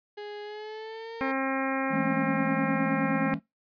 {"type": "tone with pitch glide", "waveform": "35% pulse", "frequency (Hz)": [415.3, 458.2], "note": ["G#4", "A#4"], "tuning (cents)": [0, -30], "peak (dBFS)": -35, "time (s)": [0.17, 1.32], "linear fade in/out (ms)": 10, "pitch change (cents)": 170, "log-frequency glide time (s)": [0.43, 1.14]}
{"type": "harmonic tone", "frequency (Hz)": 267.6, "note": "C4", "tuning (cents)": 39, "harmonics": [1, 2, 3, 4, 5, 6, 7, 8, 9], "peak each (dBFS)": [-30, -33, -35, -36, -37, -38, -38, -39, -40], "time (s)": [1.21, 3.34], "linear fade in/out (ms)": 0}
{"type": "chord", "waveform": "triangle", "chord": "A major seventh", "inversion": "second", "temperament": "equal with one note detuned", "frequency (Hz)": [164.81, 207.7, 225, 277.2], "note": ["E3", "G#3", "A3", "C#4"], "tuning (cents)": [0, 0, 39, 0], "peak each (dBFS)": -31, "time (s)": [1.89, 3.4], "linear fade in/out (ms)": 50}
{"effects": ["noise-tail reverb RT60 0.2 s tail -23 dB re dry", "resampled to 11025 Hz"]}